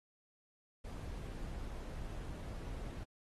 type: noise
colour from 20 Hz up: brown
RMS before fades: -44 dBFS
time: 0.84-3.04 s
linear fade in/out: 10 ms
effects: AAC 32 kbps